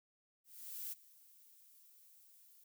violet noise with ADSR envelope, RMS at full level -43 dBFS, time 0.44-2.64 s, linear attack 480 ms, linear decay 22 ms, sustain -21 dB, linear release 5 ms, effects none

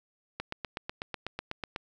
click train, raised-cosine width 0.3 ms, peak -18 dBFS, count 12, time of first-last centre 0.4-1.761 s, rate 8.08 Hz, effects none

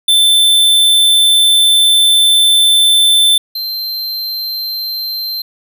square tone pair in turn, 3538 / 4131 Hz, A7 / C8, +9 / -23 cents, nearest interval minor third, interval 268 cents, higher second, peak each -7 / -18 dBFS, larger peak first, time 0.08-3.38 / 3.55-5.42 s, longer first, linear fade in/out 5 ms, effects none

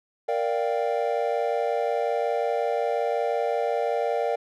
triangle chord, G minor seventh, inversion first, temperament equal, 466.2 / 587.3 / 698.5 / 784 Hz, Bb4 / D5 / F5 / G5, 0 / 0 / 0 / 0 cents, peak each -25 / -26 / -27 / -29 dBFS, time 0.28-4.36 s, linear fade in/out 10 ms, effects none

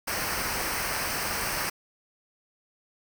pink noise with comb filter, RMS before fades -30 dBFS, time 0.07-1.7 s, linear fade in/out 10 ms, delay 0.28 ms, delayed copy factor -0.65, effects none

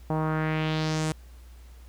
sawtooth tone with low-pass filter sweep, 156.6 Hz, D#3, 11 cents sharp, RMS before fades -27 dBFS, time 0.1-1.12 s, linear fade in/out 2 ms, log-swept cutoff 830 to 9000 Hz, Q 2.2, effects added 60 Hz sine -45 dBFS peak until 1.88 s + pink hiss -59 dBFS RMS until 1.88 s

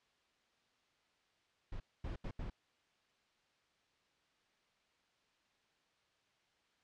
brown noise bursts at uneven times, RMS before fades -42 dBFS, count 4, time 1.72-1.8 / 2.04-2.16 / 2.24-2.31 / 2.39-2.5 s, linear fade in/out 5 ms, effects white hiss -75 dBFS RMS until 6.83 s + low-pass 4000 Hz 12 dB/octave

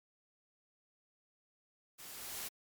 white noise with level ramp, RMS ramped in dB -51 to -41 dBFS, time 1.98-2.49 s, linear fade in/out 20 ms, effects MP3 96 kbps

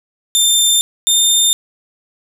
20% pulse tone pair in turn, 3588 / 3615 Hz, A7 / A7, +33 / +46 cents, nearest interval unison, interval 13 cents, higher second, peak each -4 dBFS, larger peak neither, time 0.35-0.81 / 1.07-1.53 s, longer neither, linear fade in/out 0 ms, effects none

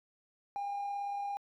triangle tone with amplitude modulation, 806 Hz, G5, 48 cents sharp, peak -30 dBFS, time 0.56-1.37 s, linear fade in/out 0 ms, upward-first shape sine, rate 37.7 Hz, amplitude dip 35%, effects tanh soft clip ceiling -29 dBFS

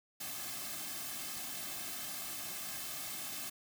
white noise with comb filter, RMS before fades -42 dBFS, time 0.2-3.5 s, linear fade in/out 10 ms, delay 2.1 ms, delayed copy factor -0.8, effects none

